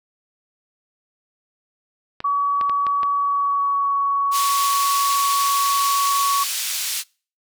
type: clicks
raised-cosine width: 0.3 ms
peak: -15 dBFS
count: 5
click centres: 2.204 / 2.612 / 2.696 / 2.867 / 3.032 s
type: tone with pitch glide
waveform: sine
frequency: 1135 to 1120 Hz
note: C#6 to C#6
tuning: +41 to +18 cents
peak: -17 dBFS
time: 2.24-6.44 s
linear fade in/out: 10 ms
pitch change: -23 cents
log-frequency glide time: 3.14-3.96 s
type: band-pass noise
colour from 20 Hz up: pink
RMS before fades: -25 dBFS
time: 4.31-7.04 s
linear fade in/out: 50 ms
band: 3300 to 16000 Hz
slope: 12 dB/octave
effects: noise-tail reverb RT60 0.4 s tail -26 dB re dry